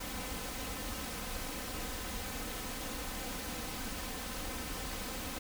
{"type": "noise with comb filter", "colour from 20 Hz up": "pink", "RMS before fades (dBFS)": -40, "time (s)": [0, 5.39], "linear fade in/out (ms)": 10, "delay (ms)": 3.9, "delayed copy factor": 0.55, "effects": []}